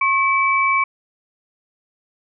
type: tone pair together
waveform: sine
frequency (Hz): 1085.5 / 2300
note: C#6 / D7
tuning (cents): -37 / -37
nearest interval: octave + minor second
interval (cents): 1300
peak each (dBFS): -17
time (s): 0.01-0.84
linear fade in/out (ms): 5
effects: none